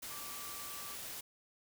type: tone in noise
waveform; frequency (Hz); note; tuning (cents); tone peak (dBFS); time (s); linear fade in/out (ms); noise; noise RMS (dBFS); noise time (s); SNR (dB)
sine; 1164; D6; -16; -51; 0.1-0.95; 10; white; -45; 0.02-1.21; -9
effects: none